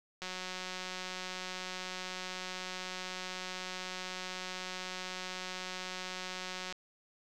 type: click train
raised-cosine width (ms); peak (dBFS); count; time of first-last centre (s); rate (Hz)
0.2; -23; 1198; 0.22-6.725; 184
effects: none